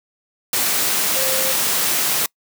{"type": "tone in noise", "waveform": "sine", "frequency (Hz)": 527, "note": "C5", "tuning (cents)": 12, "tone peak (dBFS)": -25, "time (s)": [1.16, 1.52], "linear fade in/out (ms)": 2, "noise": "white", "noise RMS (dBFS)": -19, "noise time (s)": [0.53, 2.26], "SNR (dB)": -9, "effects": ["noise-tail reverb RT60 0.1 s tail -26 dB re dry", "high-pass 150 Hz 12 dB/octave"]}